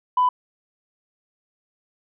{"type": "tone", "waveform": "sine", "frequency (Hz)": 998, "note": "B5", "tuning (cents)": 18, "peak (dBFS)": -14, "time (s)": [0.17, 0.29], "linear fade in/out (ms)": 5, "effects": ["tanh soft clip ceiling -11 dBFS"]}